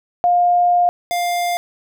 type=tone pair in turn; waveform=sine / square; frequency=707 / 701.7 Hz; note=F5 / F5; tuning=+21 / +8 cents; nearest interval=unison; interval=13 cents; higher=first; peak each=-11 / -18 dBFS; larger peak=first; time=0.24-0.89 / 1.11-1.57 s; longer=first; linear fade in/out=0 ms; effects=none